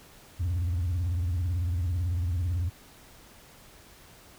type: tone with vibrato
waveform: sine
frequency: 87.4 Hz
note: F2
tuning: 2 cents sharp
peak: -23 dBFS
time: 0.39-2.7 s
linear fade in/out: 20 ms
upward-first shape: sine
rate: 18 Hz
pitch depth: 160 cents each way
effects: tanh soft clip ceiling -24 dBFS + pink hiss -53 dBFS RMS until 4.38 s